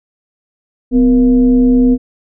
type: tone with frequency modulation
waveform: sine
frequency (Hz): 252.9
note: B3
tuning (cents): +41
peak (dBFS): -6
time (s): 0.91-1.98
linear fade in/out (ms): 50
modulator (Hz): 218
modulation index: 0.52
effects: none